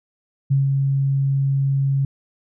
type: tone with ADSR envelope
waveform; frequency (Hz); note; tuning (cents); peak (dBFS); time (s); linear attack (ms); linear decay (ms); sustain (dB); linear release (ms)
sine; 137.2; C#3; -17; -13; 0.5-2.05; 16; 150; -3; 3
effects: none